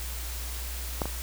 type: clicks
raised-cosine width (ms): 1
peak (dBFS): -13 / -19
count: 2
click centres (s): 1.018 / 1.056
effects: added 60 Hz sine -34 dBFS peak until 1.22 s + white hiss -39 dBFS RMS until 1.22 s